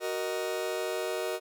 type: chord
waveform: 40% pulse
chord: D# minor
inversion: first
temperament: just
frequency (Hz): 373.4 / 466.7 / 622.3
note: F#4 / A#4 / D#5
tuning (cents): +16 / +2 / 0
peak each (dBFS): -34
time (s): 0-1.4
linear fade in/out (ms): 50
effects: none